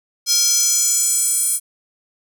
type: tone with high-pass filter sweep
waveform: square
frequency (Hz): 466.2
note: A#4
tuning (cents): 0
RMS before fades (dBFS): -17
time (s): 0.26-1.6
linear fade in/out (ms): 50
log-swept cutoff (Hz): 5300 to 9500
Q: 4
effects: none